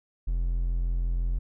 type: tone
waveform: triangle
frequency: 42.94 Hz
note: F1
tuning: 29 cents flat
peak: -22 dBFS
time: 0.27-1.39 s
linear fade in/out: 10 ms
effects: none